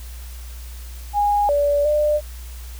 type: tone with pitch steps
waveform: sine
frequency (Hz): 822 / 577 / 598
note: G#5 / D5 / D5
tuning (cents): -18 / -31 / +31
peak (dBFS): -15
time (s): 1.13-2.21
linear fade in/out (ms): 50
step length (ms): 360
effects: added 60 Hz sine -32 dBFS peak until 2.79 s + white hiss -44 dBFS RMS until 2.79 s